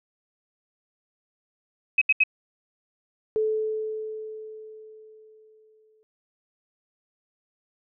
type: tone bursts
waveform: sine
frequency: 2544 Hz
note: D#7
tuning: 38 cents sharp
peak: -15 dBFS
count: 3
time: 1.98-2.237 s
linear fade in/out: 5 ms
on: 35 ms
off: 76 ms
type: tone with exponential decay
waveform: sine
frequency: 434.5 Hz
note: A4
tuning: 22 cents flat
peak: -20 dBFS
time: 3.36-6.03 s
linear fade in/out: 0 ms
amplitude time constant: 580 ms
effects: none